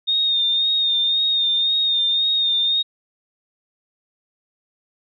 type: tone with vibrato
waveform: sine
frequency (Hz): 3673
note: A#7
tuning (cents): -26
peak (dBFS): -16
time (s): 0.07-2.83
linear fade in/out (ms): 20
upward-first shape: sine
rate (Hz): 1.9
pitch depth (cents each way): 35
effects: none